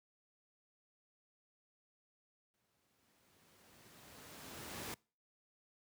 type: noise with exponential growth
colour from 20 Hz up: pink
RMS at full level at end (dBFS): -43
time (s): 2.54-4.94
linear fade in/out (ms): 0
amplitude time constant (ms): 520
effects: noise-tail reverb RT60 0.4 s tail -26 dB re dry + high-pass 100 Hz 12 dB/octave

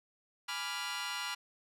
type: chord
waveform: 15% pulse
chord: G# diminished seventh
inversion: none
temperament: equal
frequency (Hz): 830.6 / 987.8 / 1174.7 / 1396.9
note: G#5 / B5 / D6 / F6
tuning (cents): 0 / 0 / 0 / 0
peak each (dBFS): -39 / -34 / -38 / -33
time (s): 0.48-1.35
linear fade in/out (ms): 10
effects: low-pass 11000 Hz 12 dB/octave

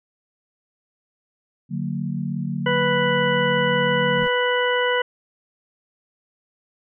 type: chord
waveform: sine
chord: D augmented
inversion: none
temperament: just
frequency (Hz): 146.83 / 183.54 / 229.4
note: D3 / F#3 / A#3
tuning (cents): 0 / -14 / -28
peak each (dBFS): -27 / -27 / -29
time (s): 1.69-4.28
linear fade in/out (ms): 50
type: harmonic tone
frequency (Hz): 493.9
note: B4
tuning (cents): 0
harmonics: 1 / 2 / 3 / 4 / 6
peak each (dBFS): -21 / -25 / -25 / -26 / -28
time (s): 2.66-5.02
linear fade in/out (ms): 5
type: noise with exponential growth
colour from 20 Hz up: brown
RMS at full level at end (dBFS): -39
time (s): 3.92-4.28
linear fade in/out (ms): 0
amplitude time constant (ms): 78
effects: none

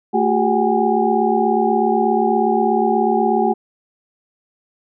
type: tone cluster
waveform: sine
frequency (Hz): 222.2 / 364.6 / 401.3 / 752 / 820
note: A3 / F#4 / G4 / F#5 / G#5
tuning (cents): +17 / -25 / +41 / +28 / -22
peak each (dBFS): -20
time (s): 0.13-3.54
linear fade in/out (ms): 20
effects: none

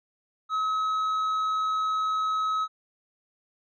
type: tone with tanh clipping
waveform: sine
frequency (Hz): 1281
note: E6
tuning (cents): -50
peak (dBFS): -25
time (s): 0.49-2.68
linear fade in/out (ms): 50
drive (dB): 5
effects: none

